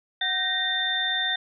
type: tone cluster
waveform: sine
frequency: 743 / 1552 / 1862 / 3586 Hz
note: F#5 / G6 / A#6 / A7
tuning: +7 / -18 / -2 / +32 cents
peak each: -34 / -34 / -28 / -25 dBFS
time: 0.21-1.36 s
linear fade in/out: 5 ms
effects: none